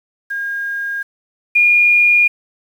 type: tone pair in turn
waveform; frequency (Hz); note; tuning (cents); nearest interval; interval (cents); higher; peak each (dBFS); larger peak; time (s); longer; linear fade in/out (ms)
sine; 1620 / 2427; G#6 / D#7; -43 / -44; perfect fifth; 699; second; -19 / -8; second; 0.3-1.03 / 1.55-2.28; neither; 10
effects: 7-bit